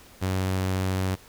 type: tone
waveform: sawtooth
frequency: 94 Hz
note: F#2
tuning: 28 cents sharp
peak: -20 dBFS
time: 0.21-1.16 s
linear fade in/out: 20 ms
effects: pink hiss -51 dBFS RMS until 1.28 s